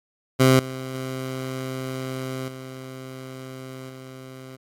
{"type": "tone with level steps", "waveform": "15% pulse", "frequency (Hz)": 130.81, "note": "C3", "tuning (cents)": 0, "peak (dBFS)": [-7, -24, -22, -29, -32], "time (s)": [0.39, 4.57], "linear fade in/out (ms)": 20, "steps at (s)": [0.59, 0.94, 2.48, 3.89], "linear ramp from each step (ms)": 5, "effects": ["AAC 64 kbps"]}